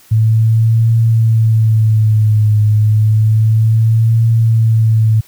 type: tone with vibrato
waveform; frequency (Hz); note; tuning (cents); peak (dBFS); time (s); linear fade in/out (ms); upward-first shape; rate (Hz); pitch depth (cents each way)
sine; 110; A2; 0; -7; 0.11-5.21; 10; triangle; 0.3; 65
effects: white hiss -45 dBFS RMS until 5.27 s